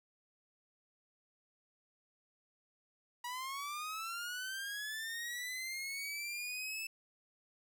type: linear sweep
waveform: sawtooth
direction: up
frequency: 960 to 2637 Hz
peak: -36 dBFS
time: 3.24-6.87 s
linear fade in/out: 5 ms
effects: none